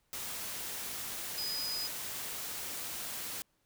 sine tone in noise, 4978 Hz, D#8, in tune, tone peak -35 dBFS, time 1.38-1.87 s, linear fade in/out 0 ms, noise white, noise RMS -40 dBFS, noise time 0.13-3.42 s, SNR +2 dB, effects pink hiss -75 dBFS RMS until 3.65 s

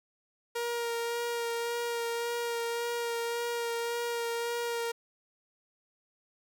sawtooth tone with vibrato, 470 Hz, A#4, 14 cents sharp, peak -27 dBFS, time 0.55-4.92 s, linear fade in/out 10 ms, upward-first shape sine, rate 1.8 Hz, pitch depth 15 cents each way, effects none

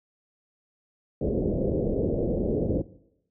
white low-pass noise, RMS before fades -26 dBFS, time 1.21-2.82 s, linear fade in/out 5 ms, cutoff 540 Hz, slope 48 dB/octave, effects noise-tail reverb RT60 0.8 s tail -19 dB re dry

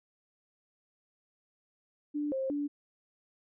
sine tone with pitch steps, 294.6 / 531 / 289.6 Hz, D4 / C5 / D4, +6 / +25 / -24 cents, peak -30 dBFS, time 2.14-2.68 s, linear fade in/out 20 ms, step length 180 ms, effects none

